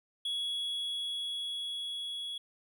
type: tone with level ramp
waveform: triangle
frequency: 3355 Hz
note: G#7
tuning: 17 cents sharp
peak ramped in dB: -30 to -35 dBFS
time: 0.25-2.38 s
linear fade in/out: 5 ms
effects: none